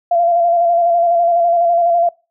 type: tone with vibrato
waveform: sine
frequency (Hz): 687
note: F5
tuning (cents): -29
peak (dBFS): -10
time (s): 0.11-2.09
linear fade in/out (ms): 5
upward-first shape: square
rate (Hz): 12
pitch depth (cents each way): 28
effects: noise-tail reverb RT60 0.3 s tail -25 dB re dry